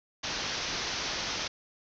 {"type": "low-pass noise", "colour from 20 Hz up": "white", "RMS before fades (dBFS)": -34, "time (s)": [0.23, 1.48], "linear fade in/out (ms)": 10, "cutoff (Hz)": 6200, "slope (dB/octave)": 96, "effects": []}